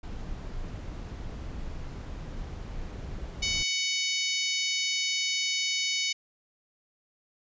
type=noise; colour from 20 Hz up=brown; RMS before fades=-37 dBFS; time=0.03-3.63 s; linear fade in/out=5 ms
type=harmonic tone; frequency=746 Hz; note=F#5; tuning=14 cents sharp; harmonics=3 / 4 / 5 / 6 / 7 / 8 / 9; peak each=-32 / -33 / -34 / -35 / -35 / -36 / -37 dBFS; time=3.42-6.13 s; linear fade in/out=10 ms
effects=resampled to 16000 Hz